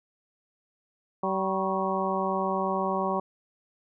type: harmonic tone with a mistuned harmonic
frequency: 191.4 Hz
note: G3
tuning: 41 cents flat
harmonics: 1 / 2 / 3 / 4 / 5 / 6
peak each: -32 / -32 / -32 / -32 / -32 / -32 dBFS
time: 1.23-3.2 s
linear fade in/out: 5 ms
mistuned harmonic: 6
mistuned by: -70 cents
effects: none